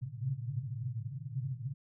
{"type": "band-pass noise", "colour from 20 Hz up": "white", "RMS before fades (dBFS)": -38, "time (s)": [0.01, 1.74], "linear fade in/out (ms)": 10, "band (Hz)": [110, 140], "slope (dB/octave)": 96, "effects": []}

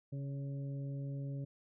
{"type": "harmonic tone with a mistuned harmonic", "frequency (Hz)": 138.59, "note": "C#3", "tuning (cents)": 0, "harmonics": [1, 2, 3, 4], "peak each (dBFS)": [-38, -48, -56, -54], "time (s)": [0.12, 1.45], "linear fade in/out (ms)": 10, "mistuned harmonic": 4, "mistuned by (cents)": 17, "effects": []}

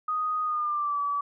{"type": "tone with pitch glide", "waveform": "sine", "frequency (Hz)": [1244.5, 1147.8], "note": ["D#6", "D6"], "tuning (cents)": [0, -40], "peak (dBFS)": -25, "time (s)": [0.08, 1.21], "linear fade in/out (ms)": 5, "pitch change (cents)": -140, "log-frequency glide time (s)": [0.43, 1], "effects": []}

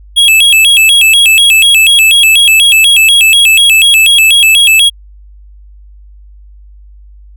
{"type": "tone with vibrato", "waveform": "square", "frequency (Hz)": 2945, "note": "F#7", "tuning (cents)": -9, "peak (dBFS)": -3, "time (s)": [0.16, 4.9], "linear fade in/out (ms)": 20, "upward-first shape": "square", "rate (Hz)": 4.1, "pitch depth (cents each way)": 200, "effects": ["added 50 Hz sine -32 dBFS peak until 7.36 s"]}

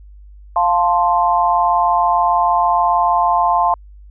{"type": "chord", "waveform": "sine", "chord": "F major", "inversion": "none", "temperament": "equal", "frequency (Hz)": [698.5, 880, 1046.5], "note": ["F5", "A5", "C6"], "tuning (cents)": [0, 0, 0], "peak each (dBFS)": -16, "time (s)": [0.56, 3.74], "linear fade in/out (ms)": 2, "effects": ["added 50 Hz sine -37 dBFS peak until 4.1 s"]}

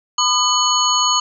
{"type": "tone cluster", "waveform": "sine", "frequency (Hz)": [1008, 1222, 3000, 4353, 6600], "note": ["B5", "D#6", "F#7", "C#8", "G#8"], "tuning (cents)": [35, -32, 23, -32, -12], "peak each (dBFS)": -20, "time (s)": [0.18, 1.2], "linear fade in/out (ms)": 5, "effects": []}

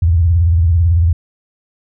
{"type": "tone with vibrato", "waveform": "sine", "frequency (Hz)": 84.1, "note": "E2", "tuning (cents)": 35, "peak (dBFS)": -8, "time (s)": [0.02, 1.13], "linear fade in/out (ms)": 5, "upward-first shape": "sine", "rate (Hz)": 18, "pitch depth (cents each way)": 150, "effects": []}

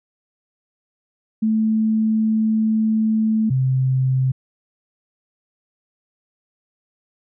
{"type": "tone pair in turn", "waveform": "sine", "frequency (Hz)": [219.2, 130.63], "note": ["A3", "C3"], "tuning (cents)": [-6, -2], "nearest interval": "major sixth", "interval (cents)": 896, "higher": "first", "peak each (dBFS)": -15, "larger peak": "neither", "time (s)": [[1.42, 3.5], [3.5, 4.32]], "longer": "first", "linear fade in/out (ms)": 10, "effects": []}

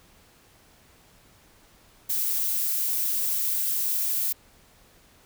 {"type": "noise", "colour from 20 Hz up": "violet", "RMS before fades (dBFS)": -26, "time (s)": [2.09, 4.33], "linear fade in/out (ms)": 10, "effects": ["pink hiss -57 dBFS RMS until 5.25 s"]}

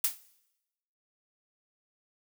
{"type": "noise with exponential decay", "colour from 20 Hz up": "blue", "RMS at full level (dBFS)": -22, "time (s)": [0.04, 0.19], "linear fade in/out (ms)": 5, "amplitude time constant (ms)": 31, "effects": ["noise-tail reverb RT60 0.9 s tail -19 dB re dry"]}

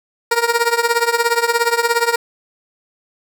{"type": "tone with tremolo", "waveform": "15% pulse", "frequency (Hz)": 469.1, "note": "A#4", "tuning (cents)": 11, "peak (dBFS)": -4, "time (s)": [0.31, 2.16], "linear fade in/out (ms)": 5, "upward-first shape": "triangle", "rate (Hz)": 17, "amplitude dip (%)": 90, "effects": []}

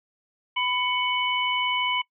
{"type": "tone cluster", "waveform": "sine", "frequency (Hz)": [998, 2227, 2994], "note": ["B5", "C#7", "F#7"], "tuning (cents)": [18, 7, 20], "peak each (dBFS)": -27, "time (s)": [0.56, 2.02], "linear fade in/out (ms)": 10, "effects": ["noise-tail reverb RT60 0.1 s tail -22 dB re dry"]}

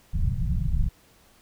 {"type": "low-pass noise", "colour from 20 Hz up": "pink", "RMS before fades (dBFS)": -24, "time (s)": [0.13, 0.89], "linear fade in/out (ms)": 10, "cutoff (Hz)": 170, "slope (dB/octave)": 48, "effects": ["pink hiss -58 dBFS RMS until 1.41 s"]}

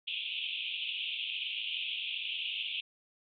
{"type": "band-pass noise", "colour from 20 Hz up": "pink", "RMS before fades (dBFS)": -37, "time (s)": [0.07, 2.81], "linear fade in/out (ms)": 10, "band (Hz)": [2500, 3500], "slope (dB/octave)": 96, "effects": []}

